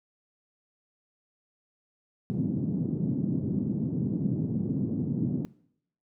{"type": "band-pass noise", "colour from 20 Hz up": "white", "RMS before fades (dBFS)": -29, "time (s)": [2.3, 5.45], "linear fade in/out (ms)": 0, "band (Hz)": [130, 250], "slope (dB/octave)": 24, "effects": ["noise-tail reverb RT60 0.7 s tail -21 dB re dry"]}